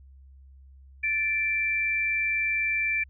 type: tone pair together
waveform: sine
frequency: 1756 / 2348 Hz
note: A6 / D7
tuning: -4 / -1 cents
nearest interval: perfect fourth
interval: 503 cents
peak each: -32 / -24 dBFS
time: 1.03-3.04 s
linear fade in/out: 10 ms
effects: added 67 Hz sine -48 dBFS peak until 3.09 s